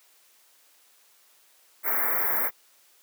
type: band-stop noise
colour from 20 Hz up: white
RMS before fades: -25 dBFS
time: 1.83-2.51 s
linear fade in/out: 50 ms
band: 2200 to 12000 Hz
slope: 96 dB/octave
effects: white hiss -60 dBFS RMS until 3.02 s + high-pass 400 Hz 12 dB/octave